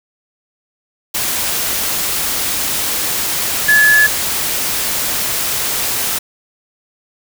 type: tone in noise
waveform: sine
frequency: 1710 Hz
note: A6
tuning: 50 cents flat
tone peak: -7 dBFS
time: 3.68-4.07 s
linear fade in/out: 10 ms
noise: white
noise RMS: -18 dBFS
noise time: 1.14-6.19 s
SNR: +8 dB
effects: none